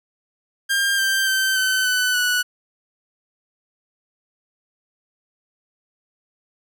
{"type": "tone with pitch steps", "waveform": "sawtooth", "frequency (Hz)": [1601, 1575.3, 1550, 1525.2, 1500.7, 1476.6], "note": ["G6", "G6", "G6", "G6", "F#6", "F#6"], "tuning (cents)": [36, 8, -20, -48, 24, -4], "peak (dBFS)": -14, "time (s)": [0.69, 2.43], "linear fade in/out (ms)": 20, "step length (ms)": 290, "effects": []}